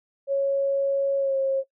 sine tone with pitch glide, 552 to 539.1 Hz, C#5 to C#5, -7 to -48 cents, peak -20 dBFS, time 0.27-1.64 s, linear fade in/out 50 ms, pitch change -41 cents, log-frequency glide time 1.18-1.36 s, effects noise-tail reverb RT60 0.1 s tail -21 dB re dry

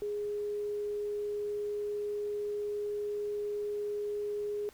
sine tone, 414.3 Hz, G#4, 4 cents flat, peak -32 dBFS, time 0.02-4.69 s, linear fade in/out 0 ms, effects pink hiss -59 dBFS RMS until 4.73 s

